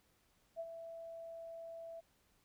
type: tone with ADSR envelope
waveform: sine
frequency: 663 Hz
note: E5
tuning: 10 cents sharp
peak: -38 dBFS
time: 0.56-2.01 s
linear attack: 38 ms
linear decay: 47 ms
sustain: -8 dB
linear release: 19 ms
effects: pink hiss -74 dBFS RMS until 2.44 s